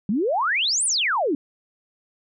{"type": "exponential two-way sweep", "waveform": "sine", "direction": "up then down", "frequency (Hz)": [185.7, 9956, 261.4], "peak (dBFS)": -19, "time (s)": [0.09, 1.35], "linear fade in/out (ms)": 2, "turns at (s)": 0.85, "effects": []}